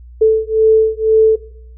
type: beating tone pair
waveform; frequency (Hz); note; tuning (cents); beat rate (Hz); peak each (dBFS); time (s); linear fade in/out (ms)
sine; 438.8 / 440.8; A4 / A4; -5 / +3; 2; -11; 0.21-1.36; 10
effects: noise-tail reverb RT60 0.6 s tail -17 dB re dry + added 60 Hz sine -34 dBFS peak until 1.77 s